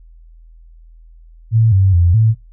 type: tone with pitch steps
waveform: sine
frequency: 112.5 / 96 / 86.6 / 111.1 Hz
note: A2 / G2 / F2 / A2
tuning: +39 / -36 / -14 / +17 cents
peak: -8 dBFS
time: 1.51-2.35 s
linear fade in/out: 50 ms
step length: 210 ms
effects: noise-tail reverb RT60 0.2 s tail -23 dB re dry + added 41 Hz sine -39 dBFS peak until 2.52 s